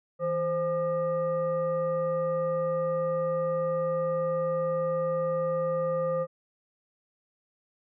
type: tone with frequency modulation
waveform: sine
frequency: 523.3 Hz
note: C5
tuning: in tune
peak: -25 dBFS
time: 0.19-6.27 s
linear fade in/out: 50 ms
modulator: 685 Hz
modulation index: 0.61
effects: none